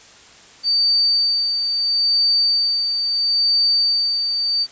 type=tone with tremolo; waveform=sine; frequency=4606 Hz; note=D8; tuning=34 cents flat; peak=-13 dBFS; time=0.63-4.67 s; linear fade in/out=50 ms; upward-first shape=sine; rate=0.75 Hz; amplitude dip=45%; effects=white hiss -45 dBFS RMS until 4.71 s + resampled to 16000 Hz